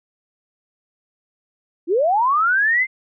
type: linear sweep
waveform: sine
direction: up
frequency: 305 to 2119 Hz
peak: -14 dBFS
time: 1.87-2.87 s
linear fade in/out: 50 ms
effects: none